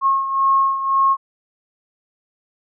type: beating tone pair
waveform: sine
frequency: 1084 / 1085.9 Hz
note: C#6 / C#6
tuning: -39 / -36 cents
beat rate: 1.9 Hz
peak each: -15 / -21 dBFS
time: 0.01-1.17 s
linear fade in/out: 50 ms
effects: none

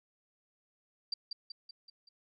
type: tone with echo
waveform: sine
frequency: 4700 Hz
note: D8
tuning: 1 cent sharp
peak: -31 dBFS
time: 1.12-1.14 s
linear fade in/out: 5 ms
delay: 190 ms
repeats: 5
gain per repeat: -5 dB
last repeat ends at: 2.09 s
effects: none

